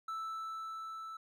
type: tone with level ramp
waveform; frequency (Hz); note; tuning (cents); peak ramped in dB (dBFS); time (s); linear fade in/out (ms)
triangle; 1318.5; E6; 0; -35 to -41; 0.08-1.17; 5
effects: none